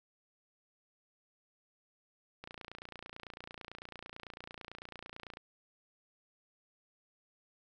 click train, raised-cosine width 0.3 ms, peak -29 dBFS, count 86, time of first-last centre 2.44-5.371 s, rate 29 Hz, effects none

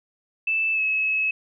sine tone with pitch glide, 2637 to 2580 Hz, E7 to E7, 0 to -38 cents, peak -20 dBFS, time 0.47-1.31 s, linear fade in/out 5 ms, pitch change -38 cents, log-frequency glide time 0.73-0.81 s, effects none

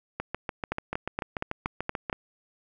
two click trains, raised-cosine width 0.5 ms, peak -13 / -15 dBFS, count 7 / 14, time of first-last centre 0.72-2.128 / 0.2-2.098 s, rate 4.26 / 6.85 Hz, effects none

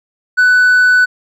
sine tone with hard clipping, 1493 Hz, F#6, 15 cents sharp, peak -7 dBFS, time 0.37-1.06 s, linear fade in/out 20 ms, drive 2 dB, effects none

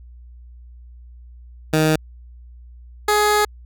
15% pulse tone pair in turn, 156.2 / 419.2 Hz, D#3 / G#4, +7 / +16 cents, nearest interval octave + perfect fourth, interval 1709 cents, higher second, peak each -8 dBFS, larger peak neither, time 1.73-1.96 / 3.08-3.45 s, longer second, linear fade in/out 5 ms, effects added 60 Hz sine -39 dBFS peak until 3.65 s

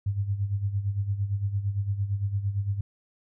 sine tone with tremolo, 100.1 Hz, G2, 37 cents sharp, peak -22 dBFS, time 0.06-2.81 s, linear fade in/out 5 ms, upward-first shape sine, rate 8.8 Hz, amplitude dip 70%, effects none

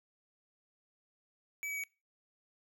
square tone with pitch steps, 2293 / 2277 / 2261 Hz, D7 / C#7 / C#7, -42 / +46 / +34 cents, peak -37 dBFS, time 1.63-1.837 s, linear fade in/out 0 ms, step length 69 ms, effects noise-tail reverb RT60 0.3 s tail -24 dB re dry

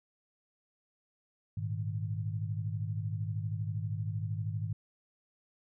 sine chord, Ab suspended second, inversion none, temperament equal, 103.83 / 116.54 / 155.56 Hz, Ab2 / Bb2 / Eb3, 0 / 0 / 0 cents, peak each -34 / -39 / -39 dBFS, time 1.57-4.73 s, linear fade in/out 5 ms, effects none

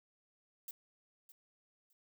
violet noise with echo, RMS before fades -45 dBFS, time 0.68-0.71 s, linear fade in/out 2 ms, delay 610 ms, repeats 2, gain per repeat -14 dB, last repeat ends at 1.93 s, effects none

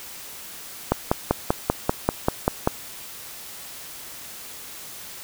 click train, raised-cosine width 1 ms, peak -3 dBFS, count 10, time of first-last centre 0.92-2.674 s, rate 5.13 Hz, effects white hiss -39 dBFS RMS until 5.23 s

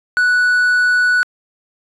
triangle tone, 1478 Hz, F#6, 2 cents flat, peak -9 dBFS, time 0.17-1.23 s, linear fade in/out 0 ms, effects resampled to 24000 Hz

